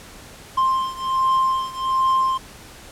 triangle beating tone pair, 1051 / 1052.3 Hz, C6 / C6, +7 / +10 cents, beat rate 1.3 Hz, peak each -18 / -20 dBFS, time 0.57-2.38 s, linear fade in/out 10 ms, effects pink hiss -42 dBFS RMS until 2.91 s + low-pass 12000 Hz 12 dB/octave

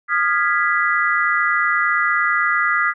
sine chord, F half-diminished seventh, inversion third, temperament equal with one note detuned, 1228.1 / 1396.9 / 1661.2 / 1975.5 Hz, Eb6 / F6 / Ab6 / Cb7, -23 / 0 / 0 / 0 cents, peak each -20 / -21 / -22 / -20 dBFS, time 0.08-2.94 s, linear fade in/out 50 ms, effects none

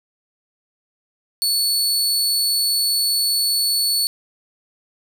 sawtooth tone, 4435 Hz, C#8, in tune, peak -14 dBFS, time 1.42-4.07 s, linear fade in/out 0 ms, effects none

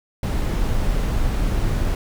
brown noise, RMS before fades -20 dBFS, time 0.23-1.95 s, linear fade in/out 2 ms, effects none

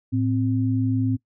sine tone pair together, 110 / 260.9 Hz, A2 / C4, 0 / -5 cents, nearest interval octave + minor third, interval 1495 cents, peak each -22 dBFS, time 0.12-1.17 s, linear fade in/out 20 ms, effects noise-tail reverb RT60 0.1 s tail -20 dB re dry

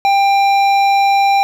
triangle tone with hard clipping, 793 Hz, G5, 20 cents sharp, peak -11 dBFS, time 0.05-1.43 s, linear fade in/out 0 ms, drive 15 dB, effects none

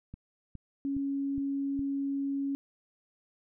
click train, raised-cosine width 5 ms, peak -30 dBFS, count 5, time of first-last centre 0.14-1.793 s, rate 2.42 Hz
sine tone, 277.2 Hz, C#4, in tune, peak -29 dBFS, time 0.85-2.55 s, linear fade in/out 0 ms
effects none

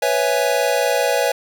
square chord, C# minor seventh, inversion third, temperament equal, 493.9 / 554.4 / 659.3 / 830.6 Hz, B4 / C#5 / E5 / G#5, 0 / 0 / 0 / 0 cents, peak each -22 / -21 / -23 / -24 dBFS, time 0.02-1.32 s, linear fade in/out 5 ms, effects none

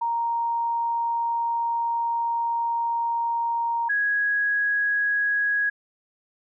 sine tone pair in turn, 932.3 / 1661.2 Hz, A#5 / G#6, 0 / 0 cents, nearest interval minor seventh, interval 1000 cents, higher second, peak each -22 / -20 dBFS, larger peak second, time 0.01-3.89 / 3.89-5.7 s, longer first, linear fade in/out 10 ms, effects none

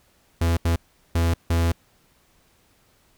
45% pulse tone bursts at uneven times, 84 Hz, E2, 33 cents sharp, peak -18 dBFS, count 4, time 0.41-0.57 / 0.65-0.76 / 1.15-1.34 / 1.5-1.72 s, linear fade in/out 5 ms, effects pink hiss -61 dBFS RMS until 3.17 s

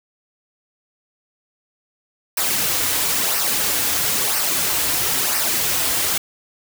white noise with flanger, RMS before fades -20 dBFS, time 2.37-6.18 s, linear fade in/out 5 ms, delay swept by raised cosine 0.28 to 5.38 ms, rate 1 Hz, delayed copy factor -0.55, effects none

